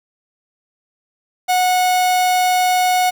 45% pulse tone, 732 Hz, F#5, 19 cents flat, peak -13 dBFS, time 1.48-3.11 s, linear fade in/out 20 ms, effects 7-bit

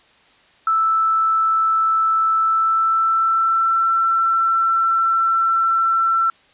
sine tone with pitch glide, 1318.5 to 1343.1 Hz, E6 to E6, 0 to +32 cents, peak -14 dBFS, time 0.67-6.3 s, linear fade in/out 2 ms, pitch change +32 cents, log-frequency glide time 2.37-3.86 s, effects white hiss -53 dBFS RMS until 6.53 s + resampled to 8000 Hz

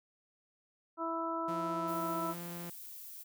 harmonic tone, 329.6 Hz, E4, in tune, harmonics 1 / 2 / 3 / 4, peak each -39 / -40 / -39 / -38 dBFS, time 0.97-2.35 s, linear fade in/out 50 ms
sawtooth tone, 172.4 Hz, F3, 22 cents flat, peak -38 dBFS, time 1.48-2.7 s, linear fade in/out 5 ms
violet noise, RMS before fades -48 dBFS, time 1.87-3.24 s, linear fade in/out 20 ms
effects none

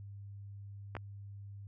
clicks, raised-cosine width 0.5 ms, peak -25 dBFS, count 2, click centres 0.952 / 0.967 s, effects added 100 Hz sine -45 dBFS peak until 1.67 s

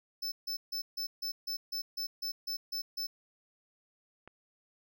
square tone bursts, 5274 Hz, E8, in tune, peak -34 dBFS, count 12, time 0.22-3.07 s, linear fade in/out 10 ms, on 100 ms, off 150 ms
click, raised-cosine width 0.5 ms, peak -35 dBFS, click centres 4.276 s
effects none

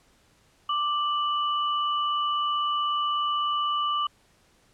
sine tone pair together, 1176.2 / 2960 Hz, D6 / F#7, +2 / 0 cents, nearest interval octave + major third, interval 1598 cents, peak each -24 / -31 dBFS, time 0.69-4.07 s, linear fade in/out 5 ms, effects pink hiss -62 dBFS RMS until 4.73 s + low-pass 10000 Hz 12 dB/octave

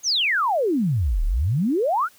sine exponential two-way sweep, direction down then up, 6740 to 33.87 to 1549 Hz, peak -18 dBFS, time 0.03-2.09 s, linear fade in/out 50 ms, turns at 1.24 s, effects white hiss -54 dBFS RMS until 2.18 s

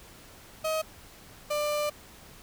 35% pulse tone pair in turn, 632 / 594 Hz, D#5 / D5, +27 / +20 cents, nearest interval minor second, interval 107 cents, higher first, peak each -25 dBFS, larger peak neither, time 0.64-0.82 / 1.5-1.9 s, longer second, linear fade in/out 10 ms, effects pink hiss -51 dBFS RMS until 2.42 s

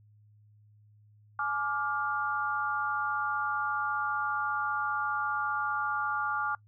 sine chord, D diminished, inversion second, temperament just, 845.8 / 1174.7 / 1409.6 Hz, Ab5 / D6 / F6, +31 / 0 / +16 cents, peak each -35 / -32 / -32 dBFS, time 1.39-6.55 s, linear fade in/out 2 ms, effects noise-tail reverb RT60 0.1 s tail -23 dB re dry + added 105 Hz sine -57 dBFS peak until 6.67 s

